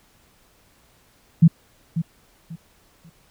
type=tone with echo; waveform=sine; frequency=164.81 Hz; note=E3; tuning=in tune; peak=-7 dBFS; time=1.42-1.48 s; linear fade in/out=10 ms; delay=540 ms; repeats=3; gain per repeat=-12 dB; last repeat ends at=3.1 s; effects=pink hiss -58 dBFS RMS until 3.3 s